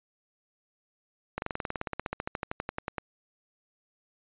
slowing click train, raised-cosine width 0.5 ms, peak -16 dBFS, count 25, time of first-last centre 1.38-2.982 s, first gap 41 ms, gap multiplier 1.04, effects resampled to 8000 Hz

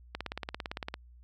click train, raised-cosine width 0.3 ms, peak -19 dBFS, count 15, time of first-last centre 0.15-0.941 s, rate 17.7 Hz, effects added 60 Hz sine -52 dBFS peak until 1.23 s

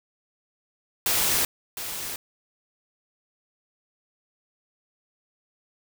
white noise with echo, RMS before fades -23 dBFS, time 1.06-1.45 s, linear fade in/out 2 ms, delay 710 ms, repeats 1, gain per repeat -10 dB, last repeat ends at 2.16 s, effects none

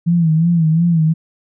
sine tone with vibrato, 164.81 Hz, E3, in tune, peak -10 dBFS, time 0.06-1.14 s, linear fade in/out 20 ms, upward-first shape sine, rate 2.8 Hz, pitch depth 86 cents each way, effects none

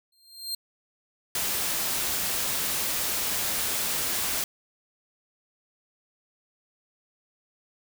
sawtooth tone with exponential growth, 4186 Hz, C8, in tune, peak -24 dBFS, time 0.12-0.55 s, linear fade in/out 5 ms, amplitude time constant 92 ms
white noise, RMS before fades -28 dBFS, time 1.35-4.44 s, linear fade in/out 2 ms
effects none

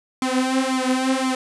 sawtooth tone with flanger, 260 Hz, C4, 11 cents flat, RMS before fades -21 dBFS, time 0.22-1.35 s, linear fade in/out 2 ms, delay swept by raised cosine 0.88 to 5.18 ms, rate 1.9 Hz, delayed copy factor +0.95, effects resampled to 24000 Hz + 7-bit

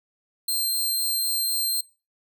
15% pulse tone, 4163 Hz, C8, 10 cents flat, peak -16 dBFS, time 0.48-1.81 s, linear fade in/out 5 ms, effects noise-tail reverb RT60 0.3 s tail -21 dB re dry

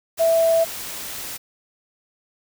sine tone in noise, 659.3 Hz, E5, in tune, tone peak -14 dBFS, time 0.19-0.65 s, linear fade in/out 20 ms, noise white, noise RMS -32 dBFS, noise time 0.17-1.38 s, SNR +15 dB, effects none

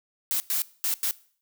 blue noise bursts at uneven times, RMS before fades -26 dBFS, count 4, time 0.31-0.4 / 0.5-0.62 / 0.84-0.94 / 1.03-1.11 s, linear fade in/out 0 ms, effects noise-tail reverb RT60 0.5 s tail -20 dB re dry

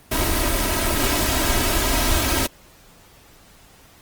pink noise with comb filter, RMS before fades -20 dBFS, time 0.11-2.47 s, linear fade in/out 10 ms, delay 3.1 ms, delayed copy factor +0.7, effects pink hiss -50 dBFS RMS until 4.01 s + Opus 24 kbps

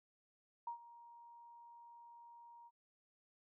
sine tone with ADSR envelope, 941 Hz, A#5, 16 cents sharp, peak -39 dBFS, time 0.67-2.71 s, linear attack 4 ms, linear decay 100 ms, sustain -17 dB, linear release 44 ms, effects none

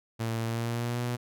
sawtooth tone with pitch glide, 113.9 to 121.37 Hz, A#2 to B2, -40 to -30 cents, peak -25 dBFS, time 0.19-1.17 s, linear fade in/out 20 ms, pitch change +110 cents, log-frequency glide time 0.42-1.02 s, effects none

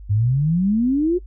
sine exponential sweep, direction up, 98 to 370 Hz, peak -15 dBFS, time 0.09-1.19 s, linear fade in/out 20 ms, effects noise-tail reverb RT60 0.1 s tail -20 dB re dry + added 50 Hz sine -35 dBFS peak until 1.26 s

